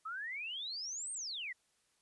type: exponential two-way sweep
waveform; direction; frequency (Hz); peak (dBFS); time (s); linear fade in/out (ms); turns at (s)
sine; up then down; 1250 to 8870 to 1871; -39; 0.05-1.53; 10; 1.12
effects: white hiss -75 dBFS RMS until 2.01 s + resampled to 24000 Hz